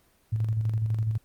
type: tone with tremolo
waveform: sine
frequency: 110 Hz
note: A2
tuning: in tune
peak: -22 dBFS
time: 0.32-1.18 s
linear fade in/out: 10 ms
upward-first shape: square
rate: 12 Hz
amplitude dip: 40%
effects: pink hiss -64 dBFS RMS until 1.24 s + Opus 24 kbps